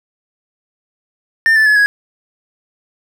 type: tone with pitch steps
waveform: triangle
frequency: 1800 / 1752.8 / 1706.8 / 1662.1 Hz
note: A6 / A6 / G#6 / G#6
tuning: +39 / -7 / +47 / +1 cents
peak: -6 dBFS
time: 1.46-1.86 s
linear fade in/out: 0 ms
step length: 100 ms
effects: none